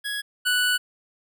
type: tone pair in turn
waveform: 25% pulse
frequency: 1668 / 1481.7 Hz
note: G#6 / F#6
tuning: +7 / +2 cents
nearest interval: major second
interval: 205 cents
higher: first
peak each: -23 / -16 dBFS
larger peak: second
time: 0.04-0.22 / 0.45-0.78 s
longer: second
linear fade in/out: 20 ms
effects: none